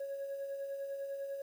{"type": "tone with tremolo", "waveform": "sine", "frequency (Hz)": 553, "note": "C#5", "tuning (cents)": -4, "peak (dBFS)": -34, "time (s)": [0, 1.42], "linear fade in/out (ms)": 5, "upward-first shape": "sine", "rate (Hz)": 10, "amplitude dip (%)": 45, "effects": ["tanh soft clip ceiling -35 dBFS", "10-bit"]}